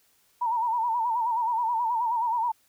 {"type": "tone with vibrato", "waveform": "sine", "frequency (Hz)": 932.3, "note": "A#5", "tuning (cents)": 0, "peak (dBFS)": -23, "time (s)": [0.41, 2.52], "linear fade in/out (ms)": 10, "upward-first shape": "sine", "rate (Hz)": 9.4, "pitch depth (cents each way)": 94, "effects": ["white hiss -65 dBFS RMS until 2.68 s"]}